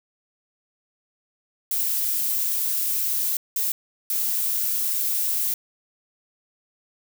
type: noise bursts at uneven times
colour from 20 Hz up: violet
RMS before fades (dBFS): -24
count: 3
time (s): 1.71-3.37 / 3.56-3.72 / 4.1-5.54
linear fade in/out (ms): 2
effects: none